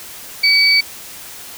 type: tone pair together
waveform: sine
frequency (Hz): 2276 / 4552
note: C#7 / C#8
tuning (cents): +45 / +45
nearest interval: octave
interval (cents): 1200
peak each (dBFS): -12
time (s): 0.43-0.81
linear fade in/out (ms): 10
effects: white hiss -34 dBFS RMS until 1.57 s